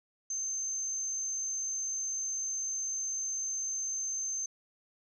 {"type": "tone", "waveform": "sine", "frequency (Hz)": 6272, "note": "G8", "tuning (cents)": 0, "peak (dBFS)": -32, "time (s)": [0.3, 4.46], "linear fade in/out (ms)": 5, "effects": []}